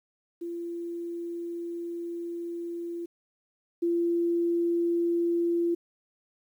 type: tone pair in turn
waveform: sine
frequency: 341.8 / 341.8 Hz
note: F4 / F4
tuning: -37 / -37 cents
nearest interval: unison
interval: 0 cents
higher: neither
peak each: -32 / -23 dBFS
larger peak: second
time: 0.41-3.06 / 3.82-5.75 s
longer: first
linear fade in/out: 10 ms
effects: 10-bit